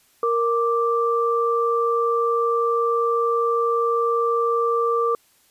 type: tone pair together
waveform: sine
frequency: 466.2 / 1174.8 Hz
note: A#4 / D6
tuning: 0 / 0 cents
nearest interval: octave + major third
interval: 1600 cents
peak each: -20 / -21 dBFS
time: 0.23-5.15 s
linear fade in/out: 2 ms
effects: white hiss -59 dBFS RMS until 5.5 s + resampled to 32000 Hz